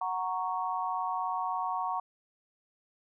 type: chord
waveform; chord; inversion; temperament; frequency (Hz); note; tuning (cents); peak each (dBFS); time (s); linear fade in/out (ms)
sine; F# major; none; equal; 740 / 932.3 / 1108.7; F#5 / A#5 / C#6; 0 / 0 / 0; -34; 0.01-2; 5
effects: none